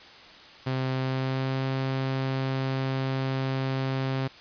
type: tone with pitch glide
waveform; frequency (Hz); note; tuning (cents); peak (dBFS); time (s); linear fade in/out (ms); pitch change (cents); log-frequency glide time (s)
sawtooth; 130.81 to 133.02; C3 to C3; 0 to +29; -22; 0.66-4.28; 10; +29; 0.94-1.63
effects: white hiss -48 dBFS RMS until 4.4 s + resampled to 11025 Hz